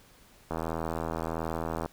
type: click train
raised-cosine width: 1 ms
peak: -18 dBFS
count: 111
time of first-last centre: 0.51-1.86 s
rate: 81.5 Hz
effects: pink hiss -58 dBFS RMS until 1.92 s